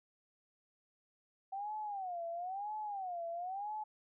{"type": "tone with vibrato", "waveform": "sine", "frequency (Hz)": 760, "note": "F#5", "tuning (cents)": 46, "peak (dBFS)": -38, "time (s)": [1.52, 3.84], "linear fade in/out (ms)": 10, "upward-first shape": "sine", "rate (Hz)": 1, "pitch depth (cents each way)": 210, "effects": []}